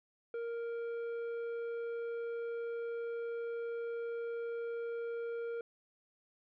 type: tone with tanh clipping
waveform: sine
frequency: 466.2 Hz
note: A#4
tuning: in tune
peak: -38 dBFS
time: 0.34-5.61 s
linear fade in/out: 2 ms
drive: 8 dB
effects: none